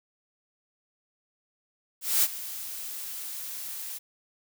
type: noise with ADSR envelope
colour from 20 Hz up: blue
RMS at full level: -21 dBFS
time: 2.01-3.99 s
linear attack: 220 ms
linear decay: 43 ms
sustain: -16 dB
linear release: 20 ms
effects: none